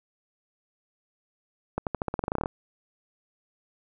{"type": "accelerating click train", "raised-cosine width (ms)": 1, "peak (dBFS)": -13, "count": 15, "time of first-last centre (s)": [1.78, 2.459], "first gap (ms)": 88, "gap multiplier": 0.9, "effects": []}